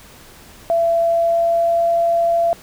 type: tone with pitch glide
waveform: sine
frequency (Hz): 672 to 678.2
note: E5 to E5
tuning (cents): +33 to +49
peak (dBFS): -13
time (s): 0.7-2.53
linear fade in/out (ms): 0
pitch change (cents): +16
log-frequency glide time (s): 0.96-1.92
effects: pink hiss -43 dBFS RMS until 2.62 s